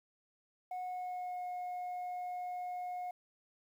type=tone with pitch glide; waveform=sine; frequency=731 to 721.4 Hz; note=F#5 to F#5; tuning=-21 to -44 cents; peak=-35 dBFS; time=0.71-3.11 s; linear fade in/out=5 ms; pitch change=-23 cents; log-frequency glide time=0.81-1.46 s; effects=tanh soft clip ceiling -37 dBFS + 11-bit